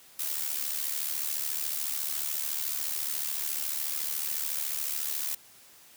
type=noise with amplitude modulation; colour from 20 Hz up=blue; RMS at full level=-29 dBFS; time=0.19-5.35 s; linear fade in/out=5 ms; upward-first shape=sine; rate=74 Hz; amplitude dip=70%; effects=white hiss -55 dBFS RMS until 5.96 s + high-pass 60 Hz 12 dB/octave